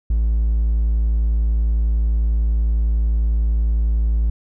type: tone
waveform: triangle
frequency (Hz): 55.5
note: A1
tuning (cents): +16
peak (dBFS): -12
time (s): 0.1-4.3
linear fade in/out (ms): 5
effects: tanh soft clip ceiling -8 dBFS